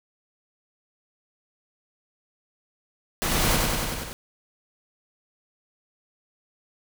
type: noise with echo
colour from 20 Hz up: pink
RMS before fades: -25 dBFS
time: 3.22-3.56 s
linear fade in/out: 0 ms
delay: 95 ms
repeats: 6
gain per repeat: -2 dB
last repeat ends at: 4.13 s
effects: none